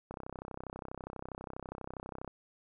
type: click train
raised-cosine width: 1 ms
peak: -27 dBFS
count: 71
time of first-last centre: 0.11-2.277 s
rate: 32.3 Hz
effects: none